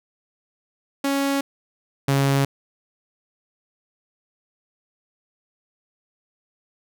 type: tone pair in turn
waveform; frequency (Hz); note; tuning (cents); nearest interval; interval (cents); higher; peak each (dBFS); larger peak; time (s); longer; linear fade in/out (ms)
sawtooth; 277.2 / 138.04; C#4 / C#3; 0 / -7; octave; 1207; first; -16 / -13; second; 1.04-1.41 / 2.08-2.45; neither; 5
effects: none